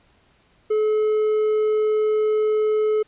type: tone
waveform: triangle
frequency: 429.3 Hz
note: A4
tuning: 43 cents flat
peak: -15 dBFS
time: 0.7-3.03 s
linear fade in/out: 10 ms
effects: pink hiss -59 dBFS RMS until 3.07 s + resampled to 8000 Hz